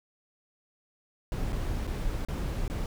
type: noise with dropouts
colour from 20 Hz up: brown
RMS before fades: -31 dBFS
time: 1.32-2.86 s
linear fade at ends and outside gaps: 1 ms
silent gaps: 1.523-1.528 / 1.87-1.875 / 2.25-2.285 / 2.679-2.699 s
effects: none